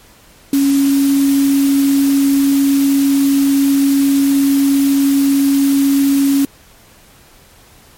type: tone in noise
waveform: sine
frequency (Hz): 277.2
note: C#4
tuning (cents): 0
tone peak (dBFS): -9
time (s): 0.53-6.45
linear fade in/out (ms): 2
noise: white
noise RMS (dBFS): -26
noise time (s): 0.53-6.45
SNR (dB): +14
effects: pink hiss -45 dBFS RMS until 7.97 s + MP3 64 kbps